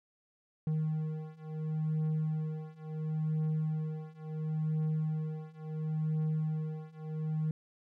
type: beating tone pair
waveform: triangle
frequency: 155.56 / 156.28 Hz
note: D#3 / D#3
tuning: 0 / +8 cents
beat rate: 0.72 Hz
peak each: -33 / -32 dBFS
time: 0.67-7.51 s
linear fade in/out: 2 ms
effects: none